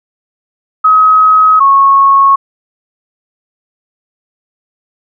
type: tone pair in turn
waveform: sine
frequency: 1271 / 1098.8 Hz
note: D#6 / C#6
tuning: +36 / -16 cents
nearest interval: minor third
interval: 252 cents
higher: first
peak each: -3 dBFS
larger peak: neither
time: 0.84-1.6 / 1.6-2.36 s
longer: neither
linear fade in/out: 10 ms
effects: none